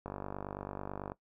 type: click train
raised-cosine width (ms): 1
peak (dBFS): -25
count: 53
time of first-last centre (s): 0.06-1.119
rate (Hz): 49.1
effects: noise-tail reverb RT60 0.1 s tail -18 dB re dry